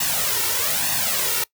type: noise with flanger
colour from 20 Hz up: white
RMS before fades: -22 dBFS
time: 0-1.44 s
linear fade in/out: 5 ms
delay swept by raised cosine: 1.1 to 2.2 ms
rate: 1.1 Hz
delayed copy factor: +0.7
effects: noise-tail reverb RT60 0.1 s tail -22 dB re dry + high-pass 80 Hz 12 dB/octave